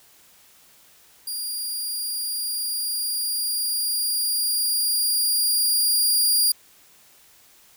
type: tone with level ramp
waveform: 15% pulse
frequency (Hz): 4809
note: D8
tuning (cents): +40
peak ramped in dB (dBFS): -21 to -10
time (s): 1.27-6.52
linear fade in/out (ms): 5
effects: white hiss -54 dBFS RMS until 7.76 s